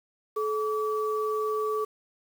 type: tone pair together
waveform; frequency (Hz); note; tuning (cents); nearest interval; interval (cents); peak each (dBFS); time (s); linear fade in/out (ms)
sine; 430.6 / 1149.6; A4 / D6; -37 / -37; octave + perfect fourth; 1700; -27 / -30; 0.36-1.85; 10
effects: 8-bit